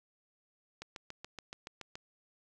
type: click train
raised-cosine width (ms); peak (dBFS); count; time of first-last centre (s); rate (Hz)
0.2; -26; 9; 0.82-1.955; 7.05
effects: none